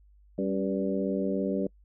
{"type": "harmonic tone with a mistuned harmonic", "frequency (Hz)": 97.3, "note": "G2", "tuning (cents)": -12, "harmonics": [2, 3, 4, 5, 6], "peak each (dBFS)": [-30, -32, -33, -34, -35], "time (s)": [0.38, 1.67], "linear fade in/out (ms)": 5, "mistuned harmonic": 3, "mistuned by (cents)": -62, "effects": ["noise-tail reverb RT60 0.1 s tail -26 dB re dry", "added 50 Hz sine -55 dBFS peak until 1.84 s"]}